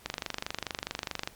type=click train; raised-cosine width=0.2 ms; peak=-14 dBFS; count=31; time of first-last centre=0.06-1.275 s; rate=24.7 Hz; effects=pink hiss -55 dBFS RMS until 1.35 s + MP3 96 kbps

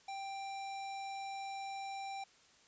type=tone with sample-and-hold; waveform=sine; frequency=784 Hz; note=G5; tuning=in tune; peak=-40 dBFS; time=0.08-2.24 s; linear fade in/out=5 ms; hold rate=3150 Hz; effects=white hiss -65 dBFS RMS until 2.67 s + resampled to 16000 Hz

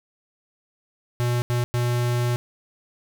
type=tone bursts at uneven times; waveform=square; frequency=121.3 Hz; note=B2; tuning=31 cents flat; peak=-21 dBFS; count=3; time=1.2-1.42 / 1.5-1.64 / 1.74-2.36 s; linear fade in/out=0 ms; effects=none

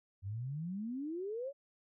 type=exponential sweep; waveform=sine; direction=up; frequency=92.5 to 577 Hz; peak=-37 dBFS; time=0.22-1.53 s; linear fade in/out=50 ms; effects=none

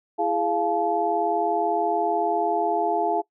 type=tone cluster; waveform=sine; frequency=334.9 / 415 / 696 / 862 Hz; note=E4 / G#4 / F5 / A5; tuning=+27 / -1 / -6 / -36 cents; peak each=-29 / -27 / -24 / -26 dBFS; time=0.18-3.22 s; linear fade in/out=20 ms; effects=noise-tail reverb RT60 0.1 s tail -22 dB re dry

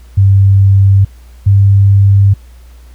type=tone pair in turn; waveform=sine; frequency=98 / 99.2 Hz; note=G2 / G2; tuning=0 / +21 cents; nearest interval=unison; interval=21 cents; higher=second; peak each=-3 dBFS; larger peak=neither; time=0.17-1.05 / 1.46-2.34 s; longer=neither; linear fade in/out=10 ms; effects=added 60 Hz sine -33 dBFS peak until 2.94 s + pink hiss -48 dBFS RMS until 2.94 s

